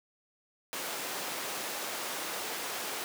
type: high-pass noise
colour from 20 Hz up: pink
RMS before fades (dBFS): -37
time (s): 0.73-3.04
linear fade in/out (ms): 0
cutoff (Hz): 430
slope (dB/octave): 12
effects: none